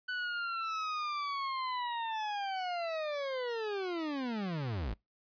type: linear sweep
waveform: 40% pulse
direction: down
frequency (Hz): 1500 to 45.1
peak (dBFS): -33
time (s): 0.08-4.94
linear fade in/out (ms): 10
effects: noise-tail reverb RT60 0.2 s tail -25 dB re dry + resampled to 11025 Hz